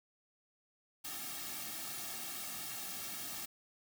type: noise with comb filter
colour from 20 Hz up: white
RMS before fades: -43 dBFS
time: 1.04-3.46 s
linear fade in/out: 10 ms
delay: 2 ms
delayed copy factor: -0.95
effects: none